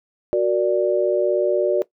sine chord, Gb augmented, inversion none, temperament equal, 370 / 466.2 / 587.3 Hz, Gb4 / Bb4 / D5, 0 / 0 / 0 cents, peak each -19 / -23 / -19 dBFS, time 0.33-1.82 s, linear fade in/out 0 ms, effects noise-tail reverb RT60 0.1 s tail -18 dB re dry

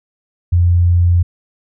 sine tone, 87.31 Hz, F2, in tune, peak -8 dBFS, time 0.52-1.23 s, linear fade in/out 10 ms, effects none

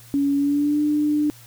sine tone with pitch glide, 281.3 to 298 Hz, C#4 to D4, +26 to +25 cents, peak -17 dBFS, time 0.14-1.3 s, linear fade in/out 0 ms, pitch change +99 cents, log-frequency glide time 0.37-0.81 s, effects added 117 Hz sine -47 dBFS peak until 1.46 s + white hiss -48 dBFS RMS until 1.46 s

